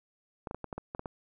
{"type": "clicks", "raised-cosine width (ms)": 1, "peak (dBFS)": -23, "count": 9, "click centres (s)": [0.472, 0.511, 0.546, 0.643, 0.728, 0.78, 0.949, 0.994, 1.058], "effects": []}